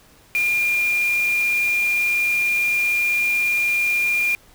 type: tone in noise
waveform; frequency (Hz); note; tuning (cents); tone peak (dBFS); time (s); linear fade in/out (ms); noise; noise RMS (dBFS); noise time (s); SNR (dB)
sine; 2406; D7; +41; -17; 0.35-4.35; 0; white; -34; 0.35-4.35; +14
effects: pink hiss -52 dBFS RMS until 4.54 s